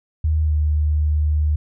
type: tone with pitch glide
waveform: sine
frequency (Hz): 77.78 to 75.65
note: D#2 to D#2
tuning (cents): 0 to -48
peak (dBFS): -15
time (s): 0.24-1.56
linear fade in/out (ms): 5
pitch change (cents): -48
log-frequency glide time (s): 0.44-0.53
effects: none